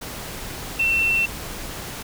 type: tone in noise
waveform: sine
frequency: 2696 Hz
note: E7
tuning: 38 cents sharp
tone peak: -17 dBFS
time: 0.79-1.26 s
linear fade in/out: 10 ms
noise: pink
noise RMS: -33 dBFS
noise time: 0.01-2.03 s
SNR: +13 dB
effects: none